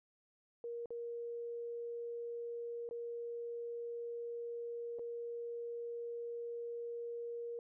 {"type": "tone with dropouts", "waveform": "sine", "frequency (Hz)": 471, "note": "A#4", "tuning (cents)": 18, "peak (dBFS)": -40, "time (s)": [0.64, 7.59], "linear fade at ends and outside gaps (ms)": 1, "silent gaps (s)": [[0.858, 0.905], [2.89, 2.91], [4.987, 4.993]], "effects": []}